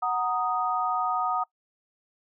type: chord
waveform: sine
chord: D# minor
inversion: first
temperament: equal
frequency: 740 / 932.3 / 1244.5 Hz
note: F#5 / A#5 / D#6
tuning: 0 / 0 / 0 cents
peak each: -28 / -31 / -27 dBFS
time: 0.02-1.44 s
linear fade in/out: 10 ms
effects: noise-tail reverb RT60 0.1 s tail -23 dB re dry